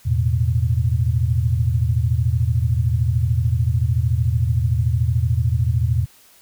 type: chord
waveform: sine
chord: E suspended fourth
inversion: none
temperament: equal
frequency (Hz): 82.41 / 110 / 123.47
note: E2 / A2 / B2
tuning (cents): 0 / 0 / 0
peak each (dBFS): -20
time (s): 0.05-6.06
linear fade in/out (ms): 20
effects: white hiss -51 dBFS RMS until 6.41 s